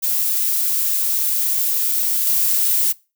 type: noise with level steps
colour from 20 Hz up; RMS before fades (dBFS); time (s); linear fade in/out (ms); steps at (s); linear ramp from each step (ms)
violet; -19 / -17; 0.02-2.93; 20; 2.26; 10
effects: noise-tail reverb RT60 0.3 s tail -23 dB re dry